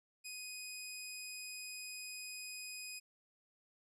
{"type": "tone", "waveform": "15% pulse", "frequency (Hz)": 2500, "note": "D#7", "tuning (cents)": 8, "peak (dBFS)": -38, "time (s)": [0.24, 3], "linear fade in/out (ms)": 20, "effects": ["resampled to 32000 Hz"]}